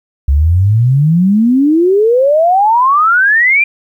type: exponential sweep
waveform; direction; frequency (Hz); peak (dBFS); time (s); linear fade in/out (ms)
sine; up; 66.4 to 2422; -6; 0.28-3.64; 5
effects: 8-bit